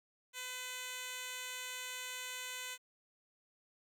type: tone with band-pass filter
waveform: 10% pulse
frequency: 505 Hz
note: B4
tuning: 39 cents sharp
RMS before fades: -44 dBFS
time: 0.33-2.78 s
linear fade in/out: 50 ms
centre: 6400 Hz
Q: 0.56
effects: 11-bit